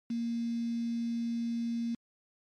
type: tone with quantisation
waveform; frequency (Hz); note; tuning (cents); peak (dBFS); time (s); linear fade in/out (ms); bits
sine; 233.1; A#3; 0; -30; 0.1-1.95; 5; 8
effects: low-pass 5000 Hz 12 dB/octave + MP3 96 kbps